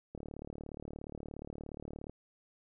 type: click train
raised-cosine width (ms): 2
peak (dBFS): -30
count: 73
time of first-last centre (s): 0.15-2.096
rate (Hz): 37
effects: none